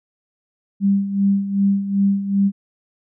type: tone with tremolo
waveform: sine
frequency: 198.1 Hz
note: G3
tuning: 18 cents sharp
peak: -12 dBFS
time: 0.8-2.52 s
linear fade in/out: 50 ms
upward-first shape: sine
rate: 2.6 Hz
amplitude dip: 70%
effects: none